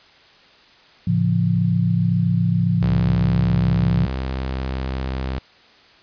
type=chord; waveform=sine; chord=A augmented; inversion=none; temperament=just; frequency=110 / 137.5 / 171.88 Hz; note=A2 / C#3 / E#3; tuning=0 / -14 / -27 cents; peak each=-20 / -23 / -18 dBFS; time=1.07-4.06 s; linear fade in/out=5 ms
type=tone with vibrato; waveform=sawtooth; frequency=65.41 Hz; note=C2; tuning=in tune; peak=-19 dBFS; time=2.82-5.39 s; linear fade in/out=5 ms; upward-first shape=sine; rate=17 Hz; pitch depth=13 cents each way
effects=white hiss -50 dBFS RMS until 6.02 s + resampled to 11025 Hz